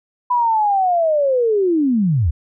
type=linear sweep; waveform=sine; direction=down; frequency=997 to 66.7 Hz; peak=-13 dBFS; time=0.3-2.31 s; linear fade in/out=10 ms; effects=none